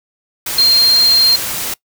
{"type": "tone in noise", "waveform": "sine", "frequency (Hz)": 4194, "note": "C8", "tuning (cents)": 3, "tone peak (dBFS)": -7, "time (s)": [0.58, 1.36], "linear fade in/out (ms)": 5, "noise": "white", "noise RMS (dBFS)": -21, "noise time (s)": [0.46, 1.74], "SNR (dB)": 11, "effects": ["noise-tail reverb RT60 0.1 s tail -22 dB re dry"]}